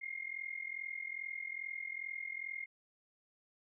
sine tone with amplitude modulation, 2129 Hz, C7, 30 cents sharp, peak -36 dBFS, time 0.01-2.66 s, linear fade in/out 20 ms, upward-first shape sine, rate 42.4 Hz, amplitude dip 85%, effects none

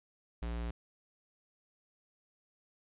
square tone, 58.1 Hz, A#1, 5 cents flat, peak -36 dBFS, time 0.42-0.71 s, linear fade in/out 5 ms, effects resampled to 8000 Hz + 12-bit

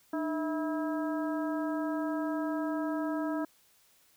harmonic tone with a mistuned harmonic, 324 Hz, E4, 30 cents flat, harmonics 1 / 2 / 3 / 4 / 5, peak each -31 / -37 / -41 / -43 / -45 dBFS, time 0.13-3.45 s, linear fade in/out 5 ms, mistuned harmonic 1, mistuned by -110 cents, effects white hiss -65 dBFS RMS until 4.16 s

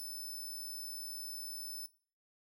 5% pulse tone, 5274 Hz, E8, in tune, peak -36 dBFS, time 0-1.86 s, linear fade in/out 0 ms, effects noise-tail reverb RT60 0.4 s tail -17 dB re dry

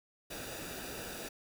pink noise with comb filter, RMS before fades -43 dBFS, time 0.3-1.29 s, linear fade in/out 10 ms, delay 0.94 ms, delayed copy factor -0.6, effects none

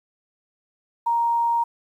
sine tone, 935 Hz, A#5, 5 cents sharp, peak -18 dBFS, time 1.06-1.64 s, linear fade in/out 10 ms, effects 9-bit

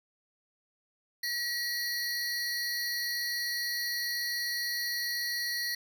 square tone cluster, 1924 / 4195 / 4511 Hz, B6 / C8 / C#8, -46 / +4 / +29 cents, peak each -34 / -38 / -37 dBFS, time 1.23-5.75 s, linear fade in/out 5 ms, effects none

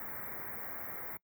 white band-stop noise, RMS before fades -42 dBFS, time 0-1.17 s, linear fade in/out 2 ms, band 2200 to 14000 Hz, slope 96 dB/octave, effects noise-tail reverb RT60 0.1 s tail -24 dB re dry + high-pass 60 Hz 12 dB/octave

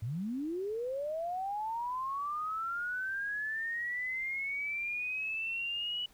sine linear sweep, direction up, 100 to 2960 Hz, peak -33 dBFS, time 0.02-6.06 s, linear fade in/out 5 ms, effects pink hiss -63 dBFS RMS until 6.13 s

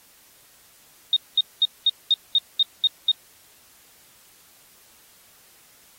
sine tone bursts, 3700 Hz, A#7, 14 cents flat, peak -14 dBFS, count 9, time 1.13-3.116 s, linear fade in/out 2 ms, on 34 ms, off 210 ms, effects white hiss -54 dBFS RMS until 5.98 s + AAC 48 kbps

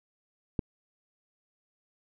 click, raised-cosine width 3 ms, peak -15 dBFS, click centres 0.592 s, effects none

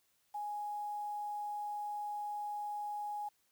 sine tone with quantisation, 830.6 Hz, G#5, in tune, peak -37 dBFS, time 0.34-3.29 s, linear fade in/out 10 ms, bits 10, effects white hiss -75 dBFS RMS until 3.51 s

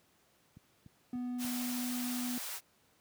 click train, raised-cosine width 5 ms, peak -38 dBFS, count 4, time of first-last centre 0.57-1.447 s, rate 3.42 Hz
triangle tone, 246.9 Hz, B3, in tune, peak -33 dBFS, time 1.13-2.38 s, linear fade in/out 2 ms
white high-pass noise, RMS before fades -41 dBFS, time 1.38-2.61 s, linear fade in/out 50 ms, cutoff 530 Hz, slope 24 dB/octave
effects pink hiss -69 dBFS RMS until 3 s + high-pass 100 Hz 12 dB/octave

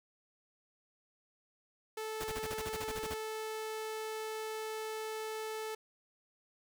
sawtooth tone, 437 Hz, A4, 12 cents flat, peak -34 dBFS, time 1.97-5.75 s, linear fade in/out 5 ms
pink noise bursts, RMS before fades -41 dBFS, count 13, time 2.2-3.145 s, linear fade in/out 10 ms, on 45 ms, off 30 ms
effects none

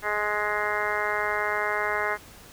harmonic tone, 209.3 Hz, G#3, 14 cents sharp, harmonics 2 / 3 / 4 / 5 / 6 / 7 / 8 / 9 / 10, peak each -33 / -33 / -33 / -33 / -33 / -33 / -33 / -33 / -33 dBFS, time 0.02-2.18 s, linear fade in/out 50 ms, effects pink hiss -48 dBFS RMS until 2.52 s

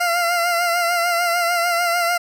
20% pulse tone with vibrato, 692 Hz, F5, 16 cents flat, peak -12 dBFS, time 0-2.18 s, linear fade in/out 10 ms, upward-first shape sine, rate 6.7 Hz, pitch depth 41 cents each way, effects none

